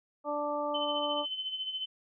harmonic tone, 293.7 Hz, D4, in tune, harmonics 1 / 2 / 3 / 4, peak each -39 / -33 / -36 / -37 dBFS, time 0.24-1.26 s, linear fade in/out 50 ms
sine tone with tremolo, 3052 Hz, G7, 47 cents flat, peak -31 dBFS, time 0.74-1.86 s, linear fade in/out 10 ms, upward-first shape sine, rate 14 Hz, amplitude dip 60%
effects none

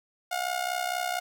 sawtooth tone with amplitude modulation, 717 Hz, F5, 45 cents sharp, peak -21 dBFS, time 0.31-1.2 s, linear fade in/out 10 ms, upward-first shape sine, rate 64.2 Hz, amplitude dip 75%, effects none

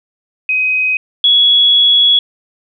sine tone pair in turn, 2519 / 3362 Hz, D#7 / G#7, +21 / +20 cents, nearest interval perfect fourth, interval 499 cents, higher second, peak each -11 / -6 dBFS, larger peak second, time 0.49-0.97 / 1.24-2.19 s, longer second, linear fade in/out 2 ms, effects none

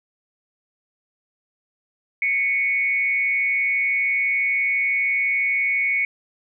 sine tone with frequency modulation, 2217 Hz, C#7, in tune, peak -18 dBFS, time 2.22-6.05 s, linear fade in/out 2 ms, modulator 191 Hz, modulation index 0.46, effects none

